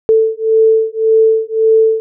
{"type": "beating tone pair", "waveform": "sine", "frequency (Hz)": [442.4, 444.2], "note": ["A4", "A4"], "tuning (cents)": [9, 16], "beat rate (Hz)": 1.8, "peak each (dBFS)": -11, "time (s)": [0.09, 2], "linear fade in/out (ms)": 0, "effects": []}